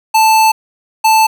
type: tone pair in turn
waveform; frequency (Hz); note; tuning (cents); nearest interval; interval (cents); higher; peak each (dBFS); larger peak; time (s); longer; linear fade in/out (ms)
square; 880 / 880; A5 / A5; 0 / 0; unison; 0; neither; -7; neither; 0.14-0.52 / 1.04-1.27; first; 10
effects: 7-bit